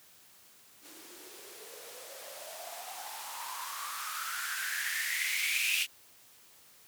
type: noise with band-pass filter sweep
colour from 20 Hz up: violet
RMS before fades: -37 dBFS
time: 0.81-5.87 s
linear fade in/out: 50 ms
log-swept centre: 300 to 2700 Hz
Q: 7.8
effects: white hiss -59 dBFS RMS until 6.87 s + high-pass 60 Hz 12 dB/octave